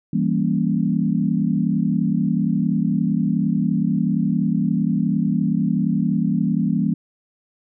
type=chord; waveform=sine; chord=E diminished seventh; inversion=none; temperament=equal; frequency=164.81 / 196 / 233.1 / 277.2 Hz; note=E3 / G3 / Bb3 / Db4; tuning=0 / 0 / 0 / 0 cents; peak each=-22 / -21 / -22 / -26 dBFS; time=0.13-6.94 s; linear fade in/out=5 ms; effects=none